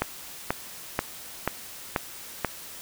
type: click train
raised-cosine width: 0.5 ms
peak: -8 dBFS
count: 6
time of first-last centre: 0.02-2.447 s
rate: 2.06 Hz
effects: white hiss -42 dBFS RMS until 2.81 s